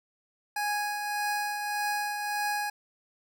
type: tone with tremolo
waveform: 25% pulse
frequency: 829 Hz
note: G#5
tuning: 3 cents flat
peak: -23 dBFS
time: 0.56-2.7 s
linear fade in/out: 5 ms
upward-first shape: triangle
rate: 1.7 Hz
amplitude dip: 45%
effects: none